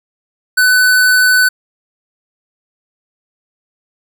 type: tone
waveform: square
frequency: 1502 Hz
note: F#6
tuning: 26 cents sharp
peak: -8 dBFS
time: 0.57-1.49 s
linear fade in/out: 10 ms
effects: none